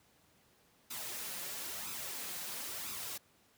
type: noise with flanger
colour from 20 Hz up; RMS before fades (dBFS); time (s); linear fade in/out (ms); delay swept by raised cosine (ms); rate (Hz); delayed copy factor
white; -42; 0.9-3.18; 10; 0.79 to 5.69; 1; +0.55
effects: pink hiss -68 dBFS RMS until 3.57 s + high-pass 80 Hz 12 dB/octave